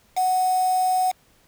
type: tone with quantisation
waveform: sine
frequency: 740 Hz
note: F#5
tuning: in tune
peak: -18 dBFS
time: 0.16-1.12 s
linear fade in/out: 20 ms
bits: 5
effects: pink hiss -59 dBFS RMS until 1.47 s